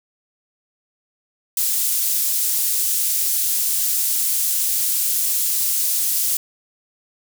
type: high-pass noise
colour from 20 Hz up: pink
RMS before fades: -20 dBFS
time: 1.57-6.37 s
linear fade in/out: 2 ms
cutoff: 8900 Hz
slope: 12 dB/octave
effects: none